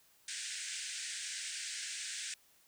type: band-pass noise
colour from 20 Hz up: white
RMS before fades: -42 dBFS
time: 0.28-2.34 s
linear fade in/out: 2 ms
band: 1500 to 9100 Hz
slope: 96 dB/octave
effects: white hiss -67 dBFS RMS until 2.67 s